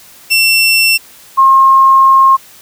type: tone pair in turn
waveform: 25% pulse / sine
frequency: 2700 / 1071.5 Hz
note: E7 / C6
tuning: +41 / +41 cents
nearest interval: octave + major third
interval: 1600 cents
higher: first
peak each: -3 dBFS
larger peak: neither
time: 0.3-0.98 / 1.37-2.37 s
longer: second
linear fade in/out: 20 ms
effects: white hiss -39 dBFS RMS until 2.61 s